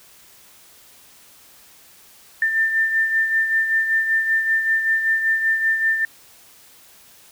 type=beating tone pair; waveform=sine; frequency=1790 / 1795.2 Hz; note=A6 / A6; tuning=+29 / +34 cents; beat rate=5.2 Hz; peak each=-17 / -26 dBFS; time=2.42-6.05 s; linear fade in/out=2 ms; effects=white hiss -49 dBFS RMS until 7.31 s